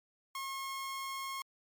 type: tone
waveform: sawtooth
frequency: 1081 Hz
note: C#6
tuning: 44 cents flat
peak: -34 dBFS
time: 0.35-1.42 s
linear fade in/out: 2 ms
effects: MP3 96 kbps